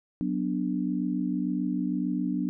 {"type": "chord", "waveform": "sine", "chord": "B minor", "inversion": "second", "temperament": "equal", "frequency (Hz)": [185, 246.9, 293.7], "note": ["F#3", "B3", "D4"], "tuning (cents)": [0, 0, 0], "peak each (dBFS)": -30, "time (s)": [0.21, 2.49], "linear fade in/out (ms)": 0, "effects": []}